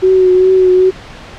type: tone with vibrato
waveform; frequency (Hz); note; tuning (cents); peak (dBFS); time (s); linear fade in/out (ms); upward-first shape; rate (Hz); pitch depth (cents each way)
sine; 371.6; F#4; +7; -5; 0.02-0.91; 20; triangle; 2.5; 30
effects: pink hiss -32 dBFS RMS until 1.38 s + low-pass 4000 Hz 12 dB/octave